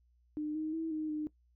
sine tone with pitch steps, 302.2 / 311.8 / 324.1 / 310.3 / 304.3 Hz, D4 / D#4 / E4 / D#4 / D#4, +50 / +4 / -29 / -5 / -38 cents, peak -33 dBFS, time 0.37-1.27 s, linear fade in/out 0 ms, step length 180 ms, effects noise-tail reverb RT60 0.1 s tail -19 dB re dry + added 60 Hz sine -66 dBFS peak until 1.55 s

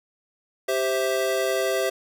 square chord, C major, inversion second, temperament equal with one note detuned, 392 / 523.3 / 657 Hz, G4 / C5 / E5, 0 / 0 / -6 cents, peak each -27 dBFS, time 0.68-1.9 s, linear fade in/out 10 ms, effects none

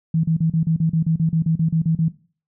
sine tone bursts, 161.9 Hz, E3, 31 cents flat, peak -15 dBFS, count 15, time 0.14-2.084 s, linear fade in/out 5 ms, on 96 ms, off 36 ms, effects noise-tail reverb RT60 0.4 s tail -17 dB re dry

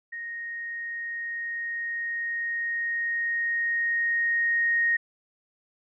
sine tone with level ramp, 1864.7 Hz, A#6, in tune, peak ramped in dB -33 to -20 dBFS, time 0.12-4.97 s, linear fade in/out 10 ms, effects none

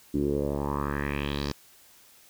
10% pulse tone with low-pass filter sweep, 71.4 Hz, D2, 48 cents flat, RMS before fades -29 dBFS, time 0.14-1.52 s, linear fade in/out 5 ms, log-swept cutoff 290 to 5300 Hz, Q 3.8, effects white hiss -56 dBFS RMS until 2.29 s

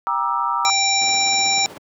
sine chord, E half-diminished seventh, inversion first, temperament just, 791.1 / 949.3 / 1186.7 / 1318.5 Hz, G5 / Bb5 / D6 / E6, +16 / +31 / +18 / 0 cents, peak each -28 / -22 / -23 / -24 dBFS, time 0.07-0.7 s, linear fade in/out 0 ms
harmonic tone, 784 Hz, G5, in tune, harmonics 1 / 3 / 5 / 7 / 9, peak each -22 / -22 / -22 / -22 / -22 dBFS, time 0.65-1.66 s, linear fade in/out 0 ms
brown noise with tremolo, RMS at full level -26 dBFS, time 1.01-1.78 s, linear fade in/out 5 ms, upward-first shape sine, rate 16 Hz, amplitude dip 45%
effects high-pass 300 Hz 12 dB/octave

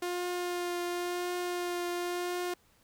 sawtooth tone with vibrato, 353.5 Hz, F4, 21 cents sharp, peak -28 dBFS, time 0.02-2.54 s, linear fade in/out 5 ms, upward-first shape triangle, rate 0.94 Hz, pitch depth 15 cents each way, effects pink hiss -66 dBFS RMS until 2.83 s

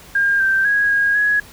sine tone with pitch steps, 1610 / 1567 / 1652 / 1636 / 1673 Hz, G6 / G6 / G#6 / G#6 / G#6, +46 / -1 / -10 / -26 / +12 cents, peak -13 dBFS, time 0.15-1.4 s, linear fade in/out 5 ms, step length 250 ms, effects pink hiss -42 dBFS RMS until 1.52 s

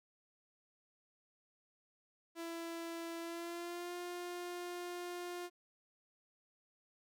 sawtooth tone with pitch glide, 334.1 to 353.1 Hz, E4 to F4, +23 to +19 cents, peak -38 dBFS, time 2.35-5.5 s, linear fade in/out 50 ms, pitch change +96 cents, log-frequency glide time 3.19-3.94 s, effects none

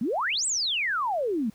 sine exponential two-way sweep, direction up then down, 203.2 to 8300 to 203.2 Hz, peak -24 dBFS, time 0.01-1.5 s, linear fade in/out 5 ms, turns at 0.46 s, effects pink hiss -59 dBFS RMS until 1.54 s

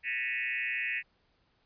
sine tone with frequency modulation, 2217 Hz, C#7, in tune, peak -30 dBFS, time 0.03-1.03 s, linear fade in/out 50 ms, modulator 124 Hz, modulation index 3.6, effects pink hiss -71 dBFS RMS until 1.65 s + resampled to 11025 Hz

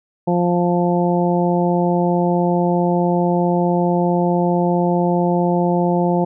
harmonic tone, 175.4 Hz, F3, 8 cents sharp, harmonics 1 / 2 / 3 / 4 / 5, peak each -17 / -20 / -22 / -23 / -24 dBFS, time 0.27-6.25 s, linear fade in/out 10 ms, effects none

